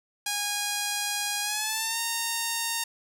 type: tone with pitch glide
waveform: 5% pulse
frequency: 821 to 921.5 Hz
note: G#5 to A#5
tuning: -20 to -20 cents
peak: -15 dBFS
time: 0.26-2.84 s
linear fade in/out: 5 ms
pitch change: +200 cents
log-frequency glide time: 1.42-1.99 s
effects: none

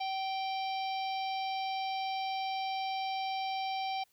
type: harmonic tone with a mistuned harmonic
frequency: 784 Hz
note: G5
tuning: in tune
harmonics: 1 / 3 / 4 / 5 / 6 / 7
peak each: -33 / -43 / -45 / -47 / -49 / -50 dBFS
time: 0-4.04 s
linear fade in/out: 10 ms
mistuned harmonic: 1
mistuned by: -34 cents
effects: white hiss -71 dBFS RMS until 4.12 s

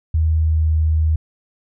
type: tone with pitch glide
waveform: sine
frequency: 79.5 to 78.72 Hz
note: D#2 to D#2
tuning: +38 to +21 cents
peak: -13 dBFS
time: 0.14-1.16 s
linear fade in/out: 5 ms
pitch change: -17 cents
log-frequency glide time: 0.25-0.74 s
effects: none

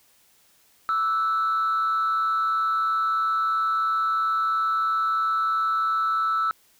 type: tone with frequency modulation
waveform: sine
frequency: 1318.5 Hz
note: E6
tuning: in tune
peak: -19 dBFS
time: 0.89-6.51 s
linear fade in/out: 0 ms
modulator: 160 Hz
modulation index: 0.42
effects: tanh soft clip ceiling -18 dBFS + white hiss -60 dBFS RMS until 6.79 s

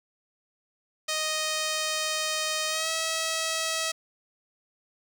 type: tone with pitch glide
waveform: 5% pulse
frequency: 622.3 to 645.7 Hz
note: D#5 to E5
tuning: 0 to -36 cents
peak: -15 dBFS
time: 1.08-3.92 s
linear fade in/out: 10 ms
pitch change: +64 cents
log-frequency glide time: 2.68-2.89 s
effects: none

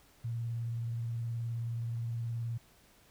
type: tone with vibrato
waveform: sine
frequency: 116.54 Hz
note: A#2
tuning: in tune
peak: -33 dBFS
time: 0.24-2.58 s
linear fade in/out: 10 ms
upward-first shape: sine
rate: 19 Hz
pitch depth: 28 cents each way
effects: pink hiss -63 dBFS RMS until 3.1 s

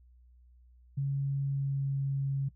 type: tone with pitch glide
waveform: sine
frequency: 138.59 to 137.47 Hz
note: C#3 to C#3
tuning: 0 to -14 cents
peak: -28 dBFS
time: 0.97-2.49 s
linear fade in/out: 10 ms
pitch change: -14 cents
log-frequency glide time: 1.43-1.99 s
effects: noise-tail reverb RT60 0.1 s tail -19 dB re dry + added 61 Hz sine -56 dBFS peak until 2.55 s

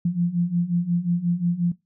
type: beating tone pair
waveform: sine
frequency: 170.4 / 176 Hz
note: F3 / F3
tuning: -42 / +14 cents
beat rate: 5.6 Hz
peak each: -25 / -21 dBFS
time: 0.05-1.72 s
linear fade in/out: 5 ms
effects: noise-tail reverb RT60 0.2 s tail -20 dB re dry

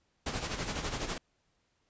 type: noise with tremolo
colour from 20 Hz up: pink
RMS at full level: -33 dBFS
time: 0.26-1.18 s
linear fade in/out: 5 ms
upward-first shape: sine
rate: 12 Hz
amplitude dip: 60%
effects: pink hiss -75 dBFS RMS until 1.89 s + resampled to 16000 Hz

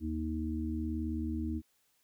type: harmonic tone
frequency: 78.6 Hz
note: D#2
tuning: 18 cents sharp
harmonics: 1 / 3 / 4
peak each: -36 / -37 / -37 dBFS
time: 0-1.62 s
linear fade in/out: 50 ms
effects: white hiss -73 dBFS RMS until 2.03 s

